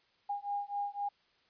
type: beating tone pair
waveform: sine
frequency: 810 / 813.9 Hz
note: G#5 / G#5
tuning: -43 / -35 cents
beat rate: 3.9 Hz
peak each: -37 / -37 dBFS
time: 0.29-1.09 s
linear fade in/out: 10 ms
effects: white hiss -70 dBFS RMS until 1.49 s + resampled to 11025 Hz